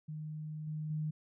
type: tone with level steps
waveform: sine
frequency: 153.9 Hz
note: D#3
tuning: 19 cents flat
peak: -39 / -36 / -33 dBFS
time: 0.08-1.11 s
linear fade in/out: 10 ms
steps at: 0.67 / 0.9 s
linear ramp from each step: 5 ms
effects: none